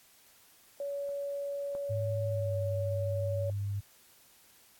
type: tone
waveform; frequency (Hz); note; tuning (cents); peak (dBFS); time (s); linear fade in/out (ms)
sine; 565; C#5; +33; -33; 0.8-3.5; 2
type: clicks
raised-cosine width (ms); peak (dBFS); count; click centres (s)
1; -43 / -33; 2; 1.091 / 1.751
type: tone with pitch glide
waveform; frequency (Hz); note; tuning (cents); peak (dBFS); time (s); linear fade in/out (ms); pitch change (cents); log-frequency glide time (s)
sine; 105 to 100.49; G#2 to G2; +19 to +43; -31; 1.89-3.81; 20; -76; 2.28-2.55
effects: white hiss -61 dBFS RMS until 4.79 s + AAC 64 kbps